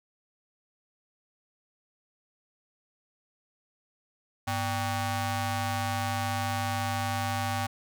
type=ring-modulated tone; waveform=sawtooth; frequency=342.5 Hz; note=F4; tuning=34 cents flat; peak=-21 dBFS; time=4.47-7.67 s; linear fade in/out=10 ms; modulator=443 Hz; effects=none